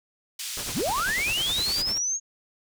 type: band-pass noise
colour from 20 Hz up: white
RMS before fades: -34 dBFS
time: 0.39-1.82 s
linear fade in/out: 5 ms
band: 2700 to 8200 Hz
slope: 12 dB/octave
type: noise with tremolo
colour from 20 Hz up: pink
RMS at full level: -34 dBFS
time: 0.57-1.98 s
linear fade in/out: 2 ms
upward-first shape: sine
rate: 10 Hz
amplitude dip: 75%
type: linear sweep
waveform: sine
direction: up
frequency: 32.78 to 6645 Hz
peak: -24 dBFS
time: 0.73-2.2 s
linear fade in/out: 50 ms
effects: none